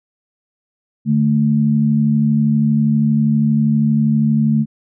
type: tone pair together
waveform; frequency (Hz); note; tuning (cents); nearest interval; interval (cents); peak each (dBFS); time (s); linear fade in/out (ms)
sine; 147.47 / 220; D3 / A3; +8 / 0; perfect fifth; 692; -16 / -13; 1.05-4.66; 50
effects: none